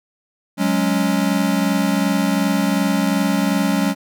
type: chord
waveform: square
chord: F# suspended second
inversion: none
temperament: equal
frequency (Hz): 185 / 207.7 / 277.2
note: F#3 / G#3 / C#4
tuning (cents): 0 / 0 / 0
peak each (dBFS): -21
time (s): 0.57-3.95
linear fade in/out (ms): 50
effects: none